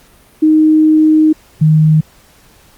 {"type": "tone pair in turn", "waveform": "sine", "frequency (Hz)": [311.1, 155.55], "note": ["D#4", "D#3"], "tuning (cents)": [0, 0], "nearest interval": "octave", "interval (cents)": 1200, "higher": "first", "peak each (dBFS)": -5, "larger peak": "neither", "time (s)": [[0.42, 1.33], [1.61, 2.01]], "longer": "first", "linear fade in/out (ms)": 10, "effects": ["pink hiss -46 dBFS RMS until 2.77 s", "Opus 48 kbps"]}